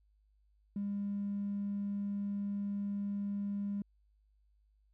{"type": "tone with tanh clipping", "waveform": "triangle", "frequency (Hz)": 201.8, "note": "G#3", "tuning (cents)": -49, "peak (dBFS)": -33, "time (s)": [0.76, 3.82], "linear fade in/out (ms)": 2, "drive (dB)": 1, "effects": ["added 51 Hz sine -67 dBFS peak until 4.93 s"]}